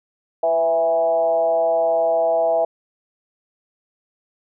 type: tone with frequency modulation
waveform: sine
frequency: 659.3 Hz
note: E5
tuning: in tune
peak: -15 dBFS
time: 0.43-2.65 s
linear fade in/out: 5 ms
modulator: 161 Hz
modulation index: 0.75
effects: none